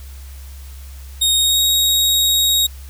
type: tone with pitch glide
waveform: sawtooth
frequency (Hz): 3729 to 3777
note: A#7 to A#7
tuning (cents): 0 to +22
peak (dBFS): -10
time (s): 1.21-2.67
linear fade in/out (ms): 10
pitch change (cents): +22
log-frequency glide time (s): 1.36-1.63
effects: added 67 Hz sine -32 dBFS peak until 2.89 s + white hiss -45 dBFS RMS until 2.89 s